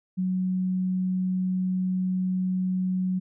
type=tone; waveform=sine; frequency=185 Hz; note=F#3; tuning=in tune; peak=-23 dBFS; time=0.17-3.2 s; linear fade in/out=20 ms; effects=none